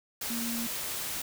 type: tone in noise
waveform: sine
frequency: 233.1 Hz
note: A#3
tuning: in tune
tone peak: -33 dBFS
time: 0.3-0.67 s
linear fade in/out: 5 ms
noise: white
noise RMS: -35 dBFS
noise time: 0.21-1.22 s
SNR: -1 dB
effects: none